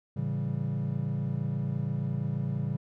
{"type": "chord", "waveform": "triangle", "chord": "A dominant seventh", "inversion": "none", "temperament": "equal", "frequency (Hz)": [110, 138.59, 164.81, 196], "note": ["A2", "C#3", "E3", "G3"], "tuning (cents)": [0, 0, 0, 0], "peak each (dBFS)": [-33, -29, -34, -34], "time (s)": [0.16, 2.77], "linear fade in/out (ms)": 10, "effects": []}